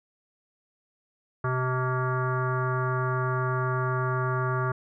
sine tone with frequency modulation, 640 Hz, D#5, 49 cents sharp, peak -25 dBFS, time 1.44-4.72 s, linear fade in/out 5 ms, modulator 256 Hz, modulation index 3.2, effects none

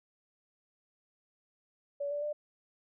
sine tone with pitch steps, 570 / 582.3 / 594.9 Hz, C#5 / D5 / D5, +48 / -15 / +22 cents, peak -32 dBFS, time 2-2.33 s, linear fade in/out 10 ms, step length 110 ms, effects none

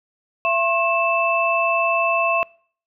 sine tone cluster, 672 / 1073 / 2641 Hz, E5 / C6 / E7, +33 / +43 / +3 cents, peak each -21 dBFS, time 0.45-2.43 s, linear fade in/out 0 ms, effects noise-tail reverb RT60 0.5 s tail -25 dB re dry

